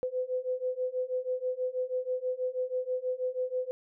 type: beating tone pair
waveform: sine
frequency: 504 / 510.2 Hz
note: B4 / C5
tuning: +35 / -44 cents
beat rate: 6.2 Hz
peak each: -33 / -32 dBFS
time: 0.03-3.71 s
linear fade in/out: 0 ms
effects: none